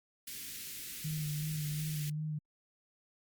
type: band-stop noise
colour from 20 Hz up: white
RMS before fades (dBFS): -44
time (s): 0.27-2.1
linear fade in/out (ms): 5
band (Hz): 350 to 1800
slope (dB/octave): 24
type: tone with vibrato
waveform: sine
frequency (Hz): 151.9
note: D#3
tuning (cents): -41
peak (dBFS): -34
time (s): 1.04-2.39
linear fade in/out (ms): 10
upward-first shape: sine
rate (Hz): 2.7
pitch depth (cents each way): 36
effects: Opus 48 kbps